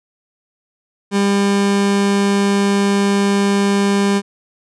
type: tone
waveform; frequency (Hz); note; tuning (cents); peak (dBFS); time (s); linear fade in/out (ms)
30% pulse; 200; G3; +35; -10; 1.11-4.22; 50
effects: resampled to 22050 Hz